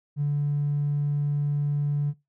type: tone with tanh clipping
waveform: triangle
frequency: 145.1 Hz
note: D3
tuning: 21 cents flat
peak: -21 dBFS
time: 0.16-2.14 s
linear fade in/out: 50 ms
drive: 1 dB
effects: noise-tail reverb RT60 0.2 s tail -20 dB re dry